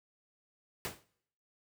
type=noise with exponential decay; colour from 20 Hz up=pink; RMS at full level=-34 dBFS; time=0.85-1.04 s; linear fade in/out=0 ms; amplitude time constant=40 ms; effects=noise-tail reverb RT60 0.7 s tail -22 dB re dry + high-pass 80 Hz 12 dB/octave